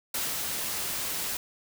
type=noise with ADSR envelope; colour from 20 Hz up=white; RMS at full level=-30 dBFS; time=0.14-1.37 s; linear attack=5 ms; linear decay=200 ms; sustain=-2 dB; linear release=3 ms; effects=none